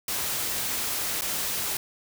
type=noise with dropouts; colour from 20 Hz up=white; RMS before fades=-29 dBFS; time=0.08-1.77 s; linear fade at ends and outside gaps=2 ms; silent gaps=1.211-1.219 s; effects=none